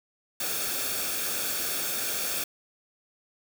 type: noise with comb filter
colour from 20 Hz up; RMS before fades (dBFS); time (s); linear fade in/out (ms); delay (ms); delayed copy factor
white; -30; 0.4-2.44; 5; 1; -0.6
effects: none